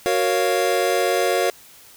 square chord, Gb major seventh, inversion none, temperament equal, 370 / 466.2 / 554.4 / 698.5 Hz, Gb4 / Bb4 / Db5 / F5, 0 / 0 / 0 / 0 cents, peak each -24 dBFS, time 0.06-1.5 s, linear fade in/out 0 ms, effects white hiss -47 dBFS RMS until 1.96 s

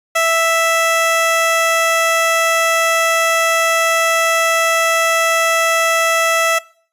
15% pulse tone, 659.3 Hz, E5, in tune, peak -6 dBFS, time 0.15-6.59 s, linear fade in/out 10 ms, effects noise-tail reverb RT60 0.5 s tail -22 dB re dry + resampled to 32000 Hz

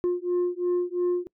sine beating tone pair, 353.8 / 356.7 Hz, F4 / F4, +23 / +37 cents, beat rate 2.9 Hz, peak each -24 dBFS, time 0.04-1.27 s, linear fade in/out 0 ms, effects noise-tail reverb RT60 0.1 s tail -25 dB re dry + tanh soft clip ceiling -20 dBFS

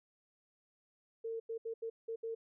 sine tone bursts at uneven times, 453.9 Hz, A#4, 46 cents flat, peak -37 dBFS, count 6, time 1.24-1.4 / 1.49-1.58 / 1.65-1.74 / 1.82-1.9 / 2.08-2.16 / 2.23-2.35 s, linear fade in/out 10 ms, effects none

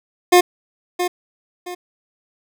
25% pulse tone with echo, 357 Hz, F4, 38 cents sharp, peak -4 dBFS, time 0.32-0.41 s, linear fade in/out 10 ms, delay 670 ms, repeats 2, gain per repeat -10 dB, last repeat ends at 1.75 s, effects none

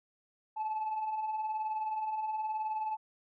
sine beating tone pair, 849 / 868 Hz, G#5 / A5, +38 / -24 cents, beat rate 19 Hz, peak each -40 / -31 dBFS, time 0.56-2.97 s, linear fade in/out 20 ms, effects tanh soft clip ceiling -29 dBFS

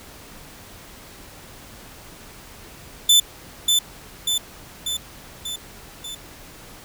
sawtooth tone with echo, 3520 Hz, A7, in tune, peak -8 dBFS, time 3.09-3.2 s, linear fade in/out 5 ms, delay 590 ms, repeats 5, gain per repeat -4 dB, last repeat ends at 6.15 s, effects pink hiss -43 dBFS RMS until 6.84 s

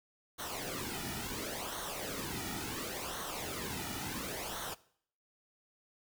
pink noise with flanger, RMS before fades -40 dBFS, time 0.38-4.75 s, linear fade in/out 20 ms, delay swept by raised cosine 0.4 to 1.9 ms, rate 0.71 Hz, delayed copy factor -0.7, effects noise-tail reverb RT60 0.6 s tail -20 dB re dry

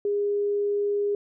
sine tone, 408.5 Hz, G#4, 29 cents flat, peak -22 dBFS, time 0.05-1.15 s, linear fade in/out 2 ms, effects none

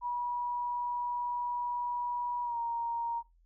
sine tone with pitch glide, 969 to 934.4 Hz, B5 to A#5, -33 to +4 cents, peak -31 dBFS, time 0.01-3.23 s, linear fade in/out 50 ms, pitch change -63 cents, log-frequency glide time 2.43-2.58 s, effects noise-tail reverb RT60 0.2 s tail -22 dB re dry + added 42 Hz sine -62 dBFS peak until 3.45 s

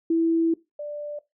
sine tone pair in turn, 329.6 / 589.3 Hz, E4 / D5, 0 / +6 cents, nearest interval minor seventh, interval 1006 cents, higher second, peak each -18 / -30 dBFS, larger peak first, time 0.1-0.54 / 0.79-1.19 s, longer first, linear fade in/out 5 ms, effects noise-tail reverb RT60 0.2 s tail -19 dB re dry

